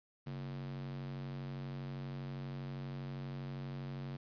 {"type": "tone with high-pass filter", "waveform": "square", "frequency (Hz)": 46.25, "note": "F#1", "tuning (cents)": 0, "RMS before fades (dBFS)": -43, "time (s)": [0.26, 4.17], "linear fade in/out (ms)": 10, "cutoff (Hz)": 160, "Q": 4.5, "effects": ["resampled to 11025 Hz", "11-bit"]}